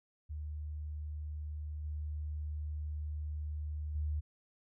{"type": "tone with level steps", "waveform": "sine", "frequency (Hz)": 75.5, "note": "D2", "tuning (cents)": 48, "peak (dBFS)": [-38, -36, -32], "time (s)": [0.29, 4.21], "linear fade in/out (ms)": 20, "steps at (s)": [1.84, 3.95], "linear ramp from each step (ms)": 5, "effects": []}